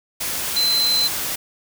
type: tone in noise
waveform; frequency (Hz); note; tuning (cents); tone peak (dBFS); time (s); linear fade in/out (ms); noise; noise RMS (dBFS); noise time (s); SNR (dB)
sine; 4071; C8; -48; -16; 0.56-1.08; 10; white; -25; 0.2-1.36; +6
effects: none